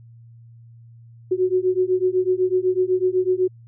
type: beating tone pair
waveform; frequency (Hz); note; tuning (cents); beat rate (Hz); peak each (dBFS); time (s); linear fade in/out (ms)
sine; 365.2 / 373.2; F#4 / F#4; -23 / +15; 8; -20; 1.31-3.48; 10
effects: added 116 Hz sine -43 dBFS peak until 3.67 s